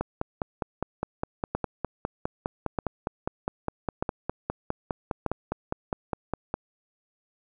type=two click trains; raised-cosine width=1 ms; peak=-12 / -13 dBFS; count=4 / 33; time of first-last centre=1.55-5.263 / 0.01-6.541 s; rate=0.808 / 4.9 Hz; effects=none